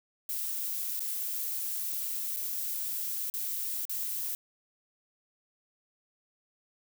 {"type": "noise with dropouts", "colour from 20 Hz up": "violet", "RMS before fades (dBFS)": -34, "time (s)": [0.29, 4.35], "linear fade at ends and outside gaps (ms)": 1, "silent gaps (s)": [[0.995, 1.004], [2.363, 2.369], [3.3, 3.339], [3.853, 3.895]], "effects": []}